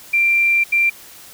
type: tone bursts at uneven times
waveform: sine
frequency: 2365 Hz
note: D7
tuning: 12 cents sharp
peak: -12 dBFS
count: 2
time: 0.13-0.64 / 0.72-0.9 s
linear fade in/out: 10 ms
effects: white hiss -41 dBFS RMS until 1.33 s